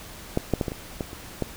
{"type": "clicks", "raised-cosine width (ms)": 2, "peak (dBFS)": [-8, -7, -10, -14, -19, -14, -25, -11], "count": 8, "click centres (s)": [0.374, 0.537, 0.612, 0.682, 0.719, 1.008, 1.131, 1.423], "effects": ["pink hiss -42 dBFS RMS until 1.56 s"]}